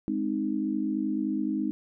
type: chord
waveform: sine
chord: Ab major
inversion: none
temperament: equal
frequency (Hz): 207.7 / 261.6 / 311.1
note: Ab3 / C4 / Eb4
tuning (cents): 0 / 0 / 0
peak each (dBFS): -31 / -31 / -29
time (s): 0.08-1.71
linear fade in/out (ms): 0
effects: none